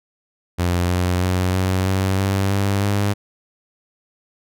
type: tone with pitch steps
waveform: sawtooth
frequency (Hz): 88.2 / 89.95 / 91.73 / 93.55 / 95.41 / 97.3 / 99.23 / 101.2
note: F2 / F#2 / F#2 / F#2 / G2 / G2 / G2 / G#2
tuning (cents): +18 / -48 / -14 / +20 / -46 / -12 / +22 / -44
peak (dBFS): -13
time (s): 0.58-3.14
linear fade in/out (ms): 20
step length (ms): 320
effects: none